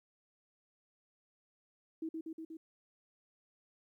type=tone with echo; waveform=sine; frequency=322.1 Hz; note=E4; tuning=40 cents flat; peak=-36 dBFS; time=2.02-2.09 s; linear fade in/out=5 ms; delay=120 ms; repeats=4; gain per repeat=-2 dB; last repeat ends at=2.57 s; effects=13-bit